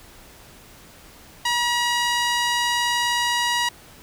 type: tone with band-pass filter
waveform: sawtooth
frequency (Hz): 959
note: A#5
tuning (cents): +49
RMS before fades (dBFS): -22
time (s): 1.45-3.69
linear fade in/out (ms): 5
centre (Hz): 3400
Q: 0.58
effects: pink hiss -47 dBFS RMS until 4.02 s